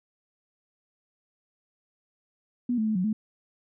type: tone with pitch steps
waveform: sine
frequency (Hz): 244.2 / 218.2 / 216.8 / 182.6 / 216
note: B3 / A3 / A3 / F#3 / A3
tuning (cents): -19 / -14 / -25 / -23 / -32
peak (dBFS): -23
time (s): 2.69-3.13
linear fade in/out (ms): 5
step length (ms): 88
effects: none